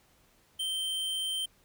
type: tone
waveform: square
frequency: 3122 Hz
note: G7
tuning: 8 cents flat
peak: -31 dBFS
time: 0.59-1.46 s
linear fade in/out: 10 ms
effects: pink hiss -65 dBFS RMS until 1.64 s